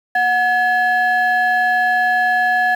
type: tone pair together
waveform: sine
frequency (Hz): 733 / 1702.6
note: F#5 / G#6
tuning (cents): -16 / +43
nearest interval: octave + minor third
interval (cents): 1459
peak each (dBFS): -14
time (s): 0.15-2.75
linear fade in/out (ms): 5
effects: tanh soft clip ceiling -9 dBFS + 7-bit